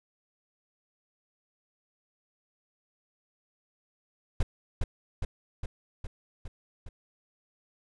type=noise with echo; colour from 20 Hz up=brown; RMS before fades=-23 dBFS; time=4.4-4.43 s; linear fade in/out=5 ms; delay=410 ms; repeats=6; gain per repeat=-3 dB; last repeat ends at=6.89 s; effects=resampled to 24000 Hz